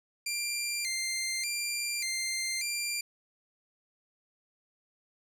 15% pulse tone with vibrato, 2232 Hz, C#7, 11 cents sharp, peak -24 dBFS, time 0.26-3.01 s, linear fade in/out 5 ms, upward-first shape square, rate 0.85 Hz, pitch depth 110 cents each way, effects none

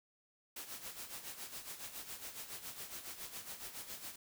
white noise with tremolo, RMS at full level -45 dBFS, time 0.56-4.16 s, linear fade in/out 5 ms, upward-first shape sine, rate 7.2 Hz, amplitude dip 65%, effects none

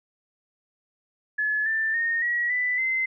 sine tone with pitch steps, 1711 / 1776.5 / 1844.4 / 1915 / 1988.3 / 2064 Hz, A6 / A6 / A#6 / A#6 / B6 / C7, -49 / +16 / -19 / +46 / +11 / -24 cents, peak -22 dBFS, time 1.38-3.06 s, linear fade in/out 10 ms, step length 280 ms, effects none

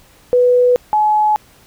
sine tone pair in turn, 493.9 / 850.4 Hz, B4 / G#5, 0 / +41 cents, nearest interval major sixth, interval 941 cents, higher second, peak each -8 / -10 dBFS, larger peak first, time 0.33-0.76 / 0.93-1.36 s, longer neither, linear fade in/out 0 ms, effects pink hiss -48 dBFS RMS until 1.66 s

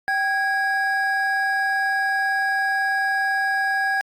triangle tone pair together, 777.3 / 1647 Hz, G5 / G#6, -15 / -15 cents, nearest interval octave + minor second, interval 1300 cents, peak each -22 / -19 dBFS, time 0.08-4.01 s, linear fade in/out 0 ms, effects AAC 64 kbps

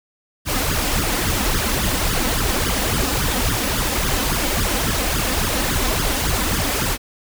pink noise with flanger, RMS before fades -20 dBFS, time 0.45-6.98 s, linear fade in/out 50 ms, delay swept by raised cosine 0.59 to 3.99 ms, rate 3.6 Hz, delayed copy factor +0.85, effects none

